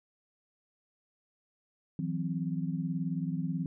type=tone cluster; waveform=sine; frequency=162.7 / 181.2 / 260.3 Hz; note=E3 / F#3 / C4; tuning=-22 / -36 / -9 cents; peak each=-33 / -35 / -37 dBFS; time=1.99-3.66 s; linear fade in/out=2 ms; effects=none